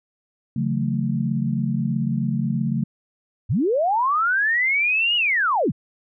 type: chord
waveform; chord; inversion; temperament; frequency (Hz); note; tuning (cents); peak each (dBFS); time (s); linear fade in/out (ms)
sine; F# minor seventh; second; just; 138.75 / 166.5 / 185 / 222; C#3 / E3 / F#3 / A3; +2 / +18 / 0 / +16; -24 / -29 / -27 / -24; 0.56-2.84; 5
type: linear two-way sweep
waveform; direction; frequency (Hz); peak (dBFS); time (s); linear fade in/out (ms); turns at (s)
sine; up then down; 77.78 to 2929 to 77.78; -17; 3.49-5.72; 20; 5.16
effects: none